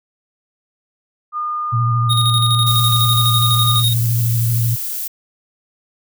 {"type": "tone", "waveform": "sine", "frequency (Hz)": 1217, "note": "D#6", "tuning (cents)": -39, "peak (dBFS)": -19, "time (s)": [1.32, 3.83], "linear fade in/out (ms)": 50}
{"type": "tone with vibrato", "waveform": "sine", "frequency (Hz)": 116.54, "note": "A#2", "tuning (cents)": 0, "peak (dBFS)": -14, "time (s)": [1.72, 4.76], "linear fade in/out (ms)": 20, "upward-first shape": "square", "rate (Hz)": 13, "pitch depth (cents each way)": 31}
{"type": "tone with tremolo", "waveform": "square", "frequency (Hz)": 3729, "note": "A#7", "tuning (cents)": 0, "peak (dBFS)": -15, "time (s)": [2.09, 3.94], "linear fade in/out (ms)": 20, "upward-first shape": "square", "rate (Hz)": 12, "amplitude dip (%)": 50}
{"type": "noise", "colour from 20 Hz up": "violet", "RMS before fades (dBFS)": -24, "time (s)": [2.66, 5.08], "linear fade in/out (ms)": 10}
{"effects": []}